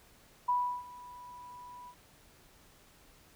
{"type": "tone with ADSR envelope", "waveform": "sine", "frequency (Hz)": 984, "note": "B5", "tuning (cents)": -7, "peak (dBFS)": -25, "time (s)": [0.48, 1.95], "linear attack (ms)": 11, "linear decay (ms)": 340, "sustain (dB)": -21, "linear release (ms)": 68, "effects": ["pink hiss -61 dBFS RMS until 3.35 s"]}